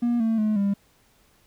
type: tone with pitch steps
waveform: triangle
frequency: 238.6 / 224.4 / 214.2 / 199.9 Hz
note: A#3 / A3 / A3 / G3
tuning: +41 / +34 / -46 / +34 cents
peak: -17 dBFS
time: 0.02-0.74 s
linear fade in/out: 10 ms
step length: 180 ms
effects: tanh soft clip ceiling -14 dBFS + pink hiss -61 dBFS RMS until 1.46 s